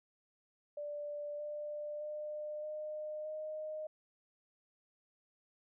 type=tone with pitch steps; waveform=sine; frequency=587.3 / 594.8 / 602.4 / 610.1 / 617.9 Hz; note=D5 / D5 / D5 / D#5 / D#5; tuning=0 / +22 / +44 / -34 / -12 cents; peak=-39 dBFS; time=0.77-3.87 s; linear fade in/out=5 ms; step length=620 ms; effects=none